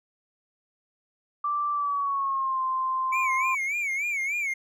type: tone with pitch glide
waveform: sine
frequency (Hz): 1172 to 1044.1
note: D6 to C6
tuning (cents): -4 to -4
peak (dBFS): -24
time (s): 1.44-3.55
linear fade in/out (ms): 5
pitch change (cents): -200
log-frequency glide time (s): 1.72-2.62
type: tone with vibrato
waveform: triangle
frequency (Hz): 2266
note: C#7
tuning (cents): +37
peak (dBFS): -24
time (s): 3.12-4.54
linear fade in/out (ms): 10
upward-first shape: sine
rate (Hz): 3.4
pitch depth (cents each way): 120
effects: none